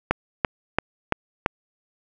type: click train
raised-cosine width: 0.5 ms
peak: -3 dBFS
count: 5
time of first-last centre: 0.11-1.461 s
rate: 2.96 Hz
effects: none